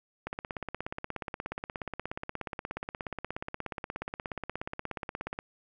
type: click train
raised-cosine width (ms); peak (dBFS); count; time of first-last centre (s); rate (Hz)
0.5; -20; 87; 0.27-5.389; 16.8
effects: none